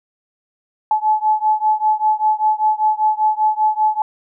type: beating tone pair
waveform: sine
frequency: 858 / 863.1 Hz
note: A5 / A5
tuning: -44 / -34 cents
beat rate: 5.1 Hz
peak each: -16 / -17 dBFS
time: 0.91-4.02 s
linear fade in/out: 2 ms
effects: none